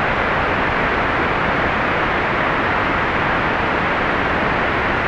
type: low-pass noise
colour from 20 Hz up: white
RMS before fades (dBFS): -18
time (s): 0-5.07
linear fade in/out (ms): 0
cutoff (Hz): 2000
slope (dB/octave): 24
effects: none